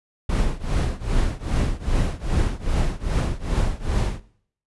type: noise with tremolo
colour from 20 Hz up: brown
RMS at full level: -18 dBFS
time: 0.29-4.2 s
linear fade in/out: 5 ms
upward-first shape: triangle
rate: 2.5 Hz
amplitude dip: 95%
effects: noise-tail reverb RT60 0.6 s tail -19 dB re dry + resampled to 24000 Hz